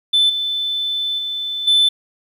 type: tone with level steps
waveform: sine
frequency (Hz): 3520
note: A7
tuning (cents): 0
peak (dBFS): -9 / -18 / -21 / -8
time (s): 0.13-1.89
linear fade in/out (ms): 10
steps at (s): 0.29 / 1.18 / 1.67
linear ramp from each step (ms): 10
effects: tanh soft clip ceiling -9 dBFS + 8-bit